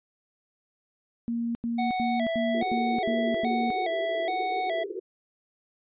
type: tone bursts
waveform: sine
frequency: 233.7 Hz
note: A#3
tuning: 5 cents sharp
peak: -26 dBFS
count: 7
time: 1.28-3.704 s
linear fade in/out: 0 ms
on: 270 ms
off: 89 ms
type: tone with vibrato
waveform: square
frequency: 700 Hz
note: F5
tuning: 4 cents sharp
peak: -27 dBFS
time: 1.78-4.84 s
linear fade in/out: 10 ms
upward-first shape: square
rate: 1.2 Hz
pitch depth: 100 cents each way
type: band-pass noise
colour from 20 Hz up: pink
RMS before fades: -36 dBFS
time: 2.54-5 s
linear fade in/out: 10 ms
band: 340 to 460 Hz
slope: 96 dB/octave
effects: resampled to 8000 Hz